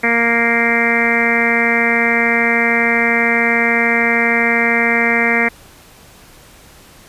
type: harmonic tone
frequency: 233.1 Hz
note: A#3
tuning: in tune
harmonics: 1 / 2 / 3 / 4 / 5 / 6 / 7 / 8 / 9 / 10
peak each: -20 / -21 / -23 / -27 / -28 / -26 / -23 / -19 / -16 / -21 dBFS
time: 0.03-5.49 s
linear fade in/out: 10 ms
effects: pink hiss -43 dBFS RMS until 7.08 s + resampled to 32000 Hz